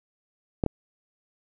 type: clicks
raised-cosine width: 2 ms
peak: -10 dBFS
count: 2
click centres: 0.638 / 0.663 s
effects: none